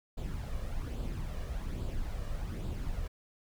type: noise with flanger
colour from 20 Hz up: brown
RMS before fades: -36 dBFS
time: 0.17-3.08 s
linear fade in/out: 10 ms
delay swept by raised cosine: 0.25 to 1.75 ms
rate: 1.2 Hz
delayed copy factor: +0.5
effects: none